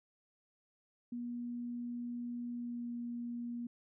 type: tone with pitch glide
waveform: sine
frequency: 240.5 to 238.4 Hz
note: B3 to A#3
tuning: -46 to +39 cents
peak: -38 dBFS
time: 1.12-3.67 s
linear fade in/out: 5 ms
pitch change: -15 cents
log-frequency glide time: 2.52-2.91 s
effects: none